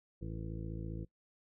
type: harmonic tone with a mistuned harmonic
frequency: 55 Hz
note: A1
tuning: in tune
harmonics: 1 / 2 / 3 / 4 / 5 / 6 / 7 / 8 / 9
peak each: -43 / -44 / -45 / -53 / -53 / -48 / -61 / -56 / -56 dBFS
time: 0.21-1.05 s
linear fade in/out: 10 ms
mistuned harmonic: 8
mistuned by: +37 cents
effects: noise-tail reverb RT60 0.1 s tail -20 dB re dry